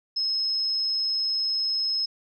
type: tone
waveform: sine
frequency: 5170 Hz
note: E8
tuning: 34 cents flat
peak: -23 dBFS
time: 0.16-2.06 s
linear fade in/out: 10 ms
effects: none